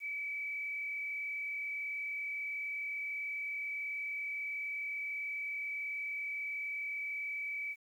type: tone with frequency modulation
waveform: sine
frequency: 2292 Hz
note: D7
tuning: 43 cents flat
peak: -36 dBFS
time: 0-7.76 s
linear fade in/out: 50 ms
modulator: 38.5 Hz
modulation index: 0.82
effects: 11-bit